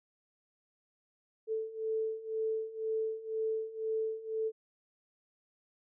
sine beating tone pair, 440 / 442 Hz, A4 / A4, 0 / +8 cents, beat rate 2 Hz, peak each -37 / -34 dBFS, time 1.47-4.52 s, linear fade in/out 50 ms, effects none

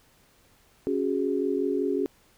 sine chord, C# suspended fourth, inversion none, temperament equal, 277.2 / 370 / 415.3 Hz, C#4 / F#4 / G#4, 0 / 0 / 0 cents, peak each -28 dBFS, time 0.87-2.06 s, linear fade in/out 0 ms, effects pink hiss -61 dBFS RMS until 2.37 s

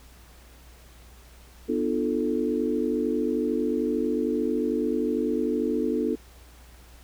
sine chord, B half-diminished seventh, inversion none, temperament equal with one note detuned, 246.9 / 300.2 / 349.2 / 440 Hz, B3 / D4 / F4 / A4, 0 / +38 / 0 / 0 cents, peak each -28 / -28 / -30 / -28 dBFS, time 1.68-6.16 s, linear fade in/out 20 ms, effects added 60 Hz sine -49 dBFS peak until 7.03 s + pink hiss -54 dBFS RMS until 7.03 s

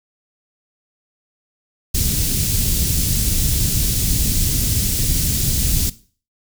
pink band-stop noise, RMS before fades -18 dBFS, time 1.94-5.9 s, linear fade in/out 10 ms, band 170 to 5400 Hz, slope 12 dB/octave, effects noise-tail reverb RT60 0.4 s tail -17 dB re dry

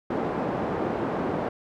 pink band-pass noise, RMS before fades -28 dBFS, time 0.1-1.49 s, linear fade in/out 5 ms, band 210 to 840 Hz, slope 12 dB/octave, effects none

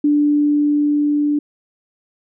sine tone with level ramp, 293.7 Hz, D4, in tune, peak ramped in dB -11 to -14 dBFS, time 0.04-1.39 s, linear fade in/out 5 ms, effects none

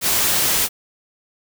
white noise, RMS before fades -18 dBFS, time 0.01-0.69 s, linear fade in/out 50 ms, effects none

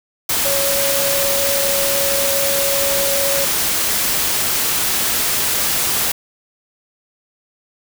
sine tone in noise, 556 Hz, C#5, 5 cents sharp, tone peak -20 dBFS, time 0.45-3.45 s, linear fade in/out 5 ms, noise white, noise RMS -18 dBFS, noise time 0.29-6.12 s, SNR -5 dB, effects none

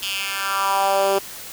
10% pulse tone with high-pass filter sweep, 196 Hz, G3, in tune, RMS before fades -21 dBFS, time 0.02-1.19 s, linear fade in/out 10 ms, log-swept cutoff 3300 to 410 Hz, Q 2.8, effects white hiss -36 dBFS RMS until 1.52 s

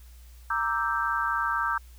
sine chord, E half-diminished seventh, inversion second, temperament equal, 932.3 / 1174.7 / 1318.5 / 1568 Hz, Bb5 / D6 / E6 / G6, 0 / 0 / 0 / 0 cents, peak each -31 / -30 / -30 / -29 dBFS, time 0.5-1.78 s, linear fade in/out 5 ms, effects added 60 Hz sine -46 dBFS peak until 1.98 s + white hiss -59 dBFS RMS until 1.98 s

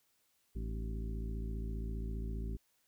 harmonic tone with a mistuned harmonic, 55 Hz, A1, in tune, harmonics 1 / 2 / 3 / 4 / 5 / 6 / 7, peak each -37 / -46 / -48 / -48 / -54 / -56 / -52 dBFS, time 0.55-2.57 s, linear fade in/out 10 ms, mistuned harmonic 6, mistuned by -100 cents, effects white hiss -75 dBFS RMS until 2.87 s

